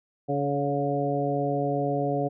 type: harmonic tone with a mistuned harmonic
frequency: 142.3 Hz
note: C#3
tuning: 46 cents sharp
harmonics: 1 / 2 / 3 / 4 / 5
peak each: -30 / -30 / -30 / -30 / -30 dBFS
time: 0.28-2.29 s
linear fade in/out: 20 ms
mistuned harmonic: 4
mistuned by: -25 cents
effects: none